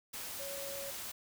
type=tone in noise; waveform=sine; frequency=556 Hz; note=C#5; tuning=5 cents sharp; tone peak=-43 dBFS; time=0.39-0.91 s; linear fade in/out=10 ms; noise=white; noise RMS=-43 dBFS; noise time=0.13-1.12 s; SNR=-3 dB; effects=none